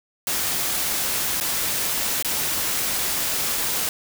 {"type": "noise with dropouts", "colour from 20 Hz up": "white", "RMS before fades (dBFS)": -24, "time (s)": [0.27, 3.89], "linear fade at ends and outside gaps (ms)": 1, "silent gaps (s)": [[1.401, 1.409], [2.225, 2.247]], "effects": []}